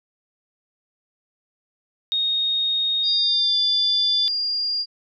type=tone with pitch glide; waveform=sine; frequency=3721 to 3518 Hz; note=A#7 to A7; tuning=-4 to -1 cents; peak=-19 dBFS; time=2.12-4.28 s; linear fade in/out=0 ms; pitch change=-97 cents; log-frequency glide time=3.11-3.58 s
type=tone; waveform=sine; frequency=4810 Hz; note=D8; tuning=41 cents sharp; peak=-21 dBFS; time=3.03-4.86 s; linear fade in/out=50 ms
effects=none